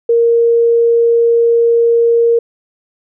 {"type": "tone", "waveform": "sine", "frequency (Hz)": 466.2, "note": "A#4", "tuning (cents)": 0, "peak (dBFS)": -7, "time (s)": [0.09, 2.39], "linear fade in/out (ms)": 5, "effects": []}